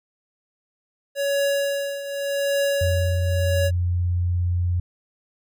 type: tone with tremolo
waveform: square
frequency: 561 Hz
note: C#5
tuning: 21 cents sharp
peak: -19 dBFS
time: 1.15-3.71 s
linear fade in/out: 50 ms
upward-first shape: triangle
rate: 0.85 Hz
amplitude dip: 75%
type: tone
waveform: sine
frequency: 88.3 Hz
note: F2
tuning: 20 cents sharp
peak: -19 dBFS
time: 2.81-4.8 s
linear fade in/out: 5 ms
effects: none